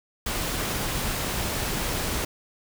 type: noise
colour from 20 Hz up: pink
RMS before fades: -28 dBFS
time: 0.26-2.25 s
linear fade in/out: 5 ms
effects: none